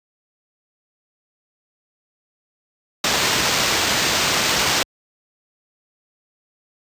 white noise with sample-and-hold, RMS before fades -19 dBFS, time 3.04-4.83 s, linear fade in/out 2 ms, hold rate 11025 Hz, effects high-pass 60 Hz 12 dB/octave + resampled to 32000 Hz

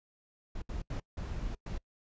brown noise bursts at uneven times, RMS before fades -37 dBFS, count 5, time 0.55-0.62 / 0.69-0.82 / 0.9-1 / 1.17-1.55 / 1.66-1.78 s, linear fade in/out 5 ms, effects noise-tail reverb RT60 0.1 s tail -24 dB re dry + resampled to 16000 Hz

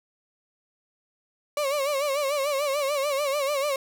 35% pulse tone with vibrato, 566 Hz, C#5, 36 cents sharp, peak -22 dBFS, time 1.57-3.76 s, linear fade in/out 2 ms, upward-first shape sine, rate 6.8 Hz, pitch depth 97 cents each way, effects none

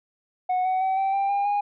sine tone with pitch steps, 735 / 748.3 / 761.8 / 775.6 / 789.6 / 803.8 / 818.4 Hz, F#5 / F#5 / G5 / G5 / G5 / G5 / G#5, -12 / +19 / -50 / -19 / +12 / +43 / -26 cents, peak -18 dBFS, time 0.49-1.61 s, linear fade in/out 10 ms, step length 160 ms, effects tanh soft clip ceiling -20 dBFS

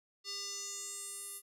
square tone with band-pass filter sweep, 399.8 Hz, G4, 34 cents sharp, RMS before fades -43 dBFS, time 0.24-1.42 s, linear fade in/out 50 ms, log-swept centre 4800 to 11000 Hz, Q 4.4, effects none

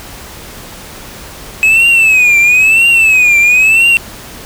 triangle tone with vibrato, 2558 Hz, D#7, 47 cents sharp, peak -3 dBFS, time 1.63-3.97 s, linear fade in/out 0 ms, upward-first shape triangle, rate 1 Hz, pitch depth 150 cents each way, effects pink hiss -30 dBFS RMS until 4.45 s

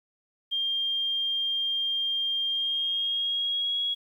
sine tone with pitch glide, 3200 to 3321 Hz, G7 to G#7, +35 to -1 cents, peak -25 dBFS, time 0.51-3.95 s, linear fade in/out 20 ms, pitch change +64 cents, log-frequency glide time 2.48-3.79 s, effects 10-bit

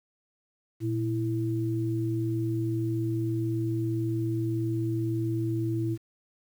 sine tone pair together, 117.25 / 330 Hz, A#2 / E4, +11 / +2 cents, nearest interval octave + tritone, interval 1791 cents, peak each -28 / -29 dBFS, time 0.8-5.98 s, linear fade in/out 50 ms, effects 9-bit

